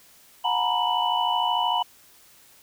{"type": "tone cluster", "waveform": "sine", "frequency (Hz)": [725, 850, 929, 982, 2973], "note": ["F#5", "G#5", "A#5", "B5", "F#7"], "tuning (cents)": [-35, 40, -6, -10, 8], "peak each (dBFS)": [-28, -31, -25, -27, -28], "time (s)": [0.44, 1.83], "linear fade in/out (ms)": 10, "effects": ["white hiss -54 dBFS RMS until 2.62 s"]}